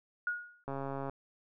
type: tone with exponential decay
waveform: sine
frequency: 1443 Hz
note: F#6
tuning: 44 cents flat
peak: -28 dBFS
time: 0.27-0.64 s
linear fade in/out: 2 ms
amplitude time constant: 79 ms
type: click train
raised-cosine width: 1 ms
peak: -25 dBFS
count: 58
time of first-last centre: 0.68-1.096 s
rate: 137 Hz
effects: none